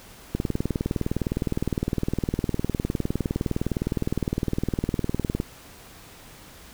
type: click train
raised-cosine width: 3 ms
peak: -11 dBFS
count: 100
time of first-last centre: 0.35-5.401 s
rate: 19.6 Hz
effects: pink hiss -47 dBFS RMS until 6.73 s